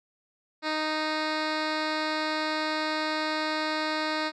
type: tone with low-pass filter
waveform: 10% pulse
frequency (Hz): 310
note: D#4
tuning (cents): -6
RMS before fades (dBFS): -29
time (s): 0.62-4.32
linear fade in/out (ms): 50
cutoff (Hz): 4000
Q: 2.2
effects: none